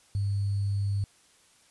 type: tone with sample-and-hold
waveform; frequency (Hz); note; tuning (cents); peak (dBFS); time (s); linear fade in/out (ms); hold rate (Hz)
sine; 100; G2; +35; -25; 0.15-1.04; 0; 4410
effects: white hiss -61 dBFS RMS until 1.7 s + resampled to 24000 Hz